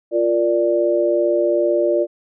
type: chord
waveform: sine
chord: Bb major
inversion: second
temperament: equal with one note detuned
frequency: 349.2 / 464.8 / 587.3 Hz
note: F4 / Bb4 / D5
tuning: 0 / -5 / 0 cents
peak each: -18 / -23 / -17 dBFS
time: 0.11-2.07 s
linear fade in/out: 50 ms
effects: none